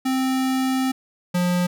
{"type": "tone pair in turn", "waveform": "square", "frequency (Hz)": [261.6, 177.95], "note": ["C4", "F3"], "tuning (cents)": [0, 33], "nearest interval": "perfect fifth", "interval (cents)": 667, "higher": "first", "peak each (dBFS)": [-20, -19], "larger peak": "second", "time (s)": [[0.05, 0.92], [1.34, 1.67]], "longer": "first", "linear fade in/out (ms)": 10, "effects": []}